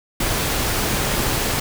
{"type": "noise", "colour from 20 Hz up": "pink", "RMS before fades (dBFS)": -21, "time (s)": [0.2, 1.6], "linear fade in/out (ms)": 5, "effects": []}